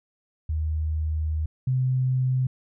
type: tone pair in turn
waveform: sine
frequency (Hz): 78 / 128.92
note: D#2 / C3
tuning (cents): +5 / -25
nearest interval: major sixth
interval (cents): 870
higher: second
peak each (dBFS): -23 / -20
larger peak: second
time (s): 0.49-1.46 / 1.67-2.47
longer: first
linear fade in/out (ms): 5
effects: none